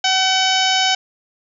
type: harmonic tone with a mistuned harmonic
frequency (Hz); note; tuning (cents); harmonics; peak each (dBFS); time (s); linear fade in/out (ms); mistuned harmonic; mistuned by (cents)
755; F#5; +35; 1 / 2 / 3 / 4 / 5 / 6 / 7 / 8 / 9; -19 / -23 / -24 / -19 / -24 / -28 / -23 / -29 / -30; 0.04-0.95; 5; 2; +17
effects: none